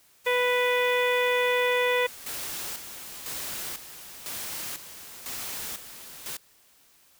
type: noise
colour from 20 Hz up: white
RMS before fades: -44 dBFS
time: 0.24-3.7 s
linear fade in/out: 20 ms
type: harmonic tone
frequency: 493.9 Hz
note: B4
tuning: in tune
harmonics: 1 / 2 / 3 / 4 / 5 / 6 / 7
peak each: -24 / -30 / -35 / -28 / -31 / -41 / -35 dBFS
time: 0.26-2.07 s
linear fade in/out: 10 ms
type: noise with tremolo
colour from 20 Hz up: white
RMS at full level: -35 dBFS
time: 2.26-6.37 s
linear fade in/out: 5 ms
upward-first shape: square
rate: 1 Hz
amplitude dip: 65%
effects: white hiss -60 dBFS RMS until 7.19 s